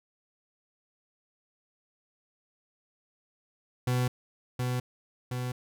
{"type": "tone with echo", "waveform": "40% pulse", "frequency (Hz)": 125, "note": "B2", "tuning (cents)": 21, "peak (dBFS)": -24, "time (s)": [3.87, 4.08], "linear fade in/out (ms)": 5, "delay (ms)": 720, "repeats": 2, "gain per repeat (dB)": -3, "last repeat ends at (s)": 5.52, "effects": []}